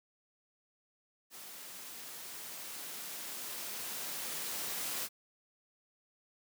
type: noise with level ramp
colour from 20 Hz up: white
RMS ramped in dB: -49 to -37 dBFS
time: 1.3-5.09 s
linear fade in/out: 50 ms
effects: high-pass 150 Hz 12 dB/octave